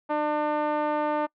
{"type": "tone with low-pass filter", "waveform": "5% pulse", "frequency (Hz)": 300, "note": "D4", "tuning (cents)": 37, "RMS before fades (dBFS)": -26, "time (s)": [0.09, 1.27], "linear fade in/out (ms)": 20, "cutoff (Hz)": 840, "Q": 1.7, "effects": ["noise-tail reverb RT60 0.1 s tail -25 dB re dry"]}